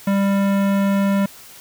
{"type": "tone with hard clipping", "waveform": "sine", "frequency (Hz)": 197.8, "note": "G3", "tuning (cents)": 16, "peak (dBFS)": -17, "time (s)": [0.07, 1.26], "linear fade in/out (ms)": 5, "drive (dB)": 18, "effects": ["white hiss -42 dBFS RMS until 1.6 s"]}